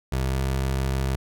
25% pulse tone with pitch glide, 65.4 to 66.43 Hz, C2 to C2, 0 to +27 cents, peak -19 dBFS, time 0.12-1.16 s, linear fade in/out 5 ms, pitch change +27 cents, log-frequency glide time 0.27-0.36 s, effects none

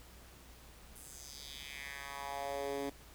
10% pulse tone with high-pass filter sweep, 140 Hz, C#3, 18 cents sharp, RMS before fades -43 dBFS, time 0.95-2.9 s, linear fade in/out 10 ms, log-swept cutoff 10000 to 290 Hz, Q 2.5, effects added 60 Hz sine -58 dBFS peak until 3.14 s + pink hiss -58 dBFS RMS until 3.14 s

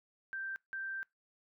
sine tone bursts at uneven times, 1568 Hz, G6, in tune, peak -37 dBFS, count 2, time 0.33-0.56 / 0.73-1.03 s, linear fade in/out 0 ms, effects noise-tail reverb RT60 0.2 s tail -24 dB re dry

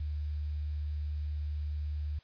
sine tone with quantisation, 74.6 Hz, D2, 28 cents sharp, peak -32 dBFS, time 0-2.19 s, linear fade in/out 5 ms, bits 10, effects white hiss -64 dBFS RMS until 2.23 s + resampled to 11025 Hz

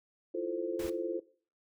sine chord, F major seventh, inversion third, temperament equal, 329.6 / 349.2 / 440 / 523.3 Hz, E4 / F4 / A4 / C5, 0 / 0 / 0 / 0 cents, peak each -40 / -35 / -38 / -39 dBFS, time 0.34-1.2 s, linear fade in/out 10 ms
pink noise, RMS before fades -45 dBFS, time 0.79-0.9 s, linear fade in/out 5 ms
effects noise-tail reverb RT60 0.4 s tail -17 dB re dry

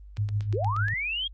click train, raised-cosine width 0.2 ms, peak -26 dBFS, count 7, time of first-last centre 0.17-0.883 s, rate 8.41 Hz
sine tone with tremolo, 103.83 Hz, G#2, in tune, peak -22 dBFS, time 0.18-0.94 s, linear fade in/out 5 ms, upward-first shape triangle, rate 6.6 Hz, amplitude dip 65%
sine linear sweep, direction up, 311.1 to 3314 Hz, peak -27 dBFS, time 0.53-1.28 s, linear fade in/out 10 ms
effects added 50 Hz sine -43 dBFS peak until 1.33 s + Opus 32 kbps

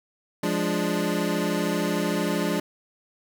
25% pulse chord, D diminished, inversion first, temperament equal, 174.61 / 207.7 / 293.7 Hz, F3 / Ab3 / D4, 0 / 0 / 0 cents, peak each -24 dBFS, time 0.43-2.6 s, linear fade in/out 5 ms, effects none

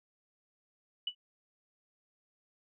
sine tone with exponential decay, 2960 Hz, F#7, in tune, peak -28 dBFS, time 1.07-1.15 s, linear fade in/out 5 ms, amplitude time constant 16 ms, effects none

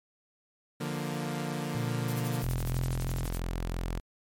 sawtooth chord, Bb major, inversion first, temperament equal, 146.83 / 174.61 / 233.1 Hz, D3 / F3 / Bb3, 0 / 0 / 0 cents, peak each -31 / -33 / -33 dBFS, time 0.8-2.43 s, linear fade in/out 10 ms
sine tone with pitch glide, 119.5 to 128.82 Hz, A#2 to C3, +43 to -27 cents, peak -31 dBFS, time 1.75-3.26 s, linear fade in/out 0 ms, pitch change +130 cents, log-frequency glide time 1.89-3.05 s
blue noise with tremolo, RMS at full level -41 dBFS, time 2.08-3.4 s, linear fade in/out 2 ms, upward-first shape sine, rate 12 Hz, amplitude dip 85%
sawtooth tone, 43.04 Hz, F1, 25 cents flat, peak -27 dBFS, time 2.43-4 s, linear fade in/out 10 ms
effects MP3 64 kbps

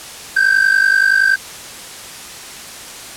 triangle ring-modulated tone, 1570 Hz, G6, 2 cents sharp, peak -5 dBFS, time 0.36-1.36 s, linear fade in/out 10 ms, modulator 25.3 Hz, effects white hiss -32 dBFS RMS until 3.16 s + low-pass 10000 Hz 12 dB/octave

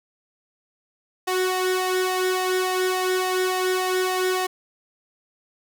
sawtooth tone with flanger, 370 Hz, F#4, in tune, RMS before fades -23 dBFS, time 1.27-4.47 s, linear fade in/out 10 ms, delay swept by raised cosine 1.6 to 2.16 ms, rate 3.5 Hz, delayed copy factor +0.65, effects none

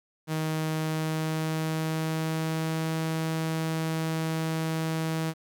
sawtooth tone with pitch glide, 157.5 to 160.62 Hz, D#3 to E3, +21 to -45 cents, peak -23 dBFS, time 0.27-5.34 s, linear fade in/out 50 ms, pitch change +34 cents, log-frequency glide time 0.82-2.95 s, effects 10-bit

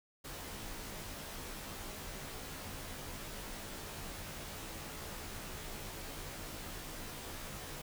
pink noise with comb filter, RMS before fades -45 dBFS, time 0.24-7.82 s, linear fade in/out 10 ms, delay 17 ms, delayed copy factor -0.95, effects none

